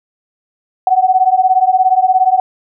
sine beating tone pair, 740 / 757 Hz, F#5 / F#5, 0 / +39 cents, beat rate 17 Hz, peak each -11 dBFS, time 0.87-2.4 s, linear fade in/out 2 ms, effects none

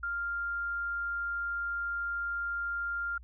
sine tone, 1396.9 Hz, F6, in tune, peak -31 dBFS, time 0.03-3.18 s, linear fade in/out 5 ms, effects added 60 Hz sine -48 dBFS peak until 3.23 s

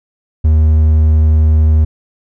triangle tone, 77.78 Hz, D#2, in tune, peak -4 dBFS, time 0.44-1.85 s, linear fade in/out 10 ms, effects none

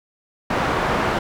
white low-pass noise, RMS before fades -21 dBFS, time 0.5-1.19 s, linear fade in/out 5 ms, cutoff 1200 Hz, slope 12 dB/octave, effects none

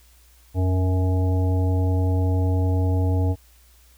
harmonic tone with a mistuned harmonic, 92.9 Hz, F#2, 7 cents sharp, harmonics 1 / 3 / 5 / 7 / 9, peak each -18 / -28 / -32 / -35 / -37 dBFS, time 0.54-3.36 s, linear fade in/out 50 ms, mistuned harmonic 1, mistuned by -67 cents, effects added 60 Hz sine -52 dBFS peak until 3.97 s + white hiss -57 dBFS RMS until 3.97 s

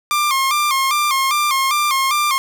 sawtooth tone with vibrato, 1129 Hz, C#6, 31 cents sharp, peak -11 dBFS, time 0.11-2.38 s, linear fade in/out 0 ms, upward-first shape square, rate 2.5 Hz, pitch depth 89 cents each way, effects none

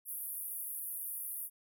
pink band-pass noise, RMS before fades -41 dBFS, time 0.05-1.5 s, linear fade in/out 50 ms, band 10000 to 16000 Hz, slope 96 dB/octave, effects none

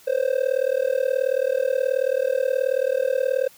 triangle tone with amplitude modulation, 523.3 Hz, C5, in tune, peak -13 dBFS, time 0.07-3.48 s, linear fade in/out 10 ms, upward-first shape sine, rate 38.6 Hz, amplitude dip 100%, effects white hiss -51 dBFS RMS until 3.57 s + high-pass 60 Hz 12 dB/octave

